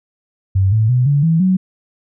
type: tone with pitch steps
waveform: sine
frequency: 96 / 109.64 / 125.22 / 143.01 / 163.33 / 186.53 Hz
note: G2 / A2 / B2 / D3 / E3 / F#3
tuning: -36 / -6 / +24 / -46 / -16 / +14 cents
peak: -10 dBFS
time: 0.55-1.57 s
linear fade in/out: 10 ms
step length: 170 ms
effects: none